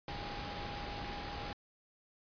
sine tone in noise, 817 Hz, G#5, 29 cents flat, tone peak -46 dBFS, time 0.08-1.53 s, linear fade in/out 2 ms, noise pink, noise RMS -42 dBFS, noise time 0.08-1.53 s, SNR -7 dB, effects resampled to 11025 Hz

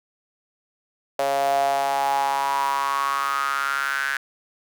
sawtooth tone with high-pass filter sweep, 138.59 Hz, C#3, in tune, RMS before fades -23 dBFS, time 1.19-4.17 s, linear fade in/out 2 ms, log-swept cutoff 610 to 1600 Hz, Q 8, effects none

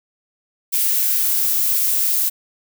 violet noise with high-pass filter sweep, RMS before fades -18 dBFS, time 0.72-2.3 s, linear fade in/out 20 ms, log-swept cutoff 2200 to 350 Hz, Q 1.5, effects none

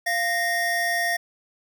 square tone pair together, 691.7 / 1854 Hz, F5 / A#6, -17 / -10 cents, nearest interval octave + perfect fourth, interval 1707 cents, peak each -27 / -24 dBFS, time 0.06-1.17 s, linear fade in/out 10 ms, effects none

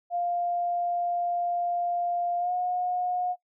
sine tone with pitch glide, 700 to 721.8 Hz, F5 to F#5, +4 to -43 cents, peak -25 dBFS, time 0.1-3.36 s, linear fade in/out 50 ms, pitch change +53 cents, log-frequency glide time 2.39-2.52 s, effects noise-tail reverb RT60 0.1 s tail -21 dB re dry

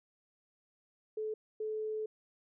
sine tone bursts at uneven times, 432.7 Hz, A4, 29 cents flat, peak -34 dBFS, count 2, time 1.17-1.34 / 1.6-2.06 s, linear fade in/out 5 ms, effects none

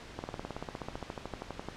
slowing click train, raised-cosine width 1 ms, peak -23 dBFS, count 23, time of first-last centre 0.19-1.686 s, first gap 49 ms, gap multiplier 1.03, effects pink hiss -48 dBFS RMS until 1.76 s + low-pass 5000 Hz 12 dB/octave

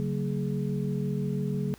sine tone cluster, 142.4 / 188.3 / 228.1 / 419.4 Hz, C#3 / F#3 / A#3 / G#4, +47 / +31 / -37 / +17 cents, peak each -30 / -31 / -35 / -36 dBFS, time 0-1.74 s, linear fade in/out 0 ms, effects added 60 Hz sine -55 dBFS peak until 1.78 s + pink hiss -55 dBFS RMS until 1.78 s

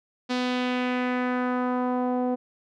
sawtooth tone with low-pass filter sweep, 250 Hz, B3, 21 cents sharp, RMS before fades -26 dBFS, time 0.29-2.36 s, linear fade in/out 20 ms, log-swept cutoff 4500 to 640 Hz, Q 1.7, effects none

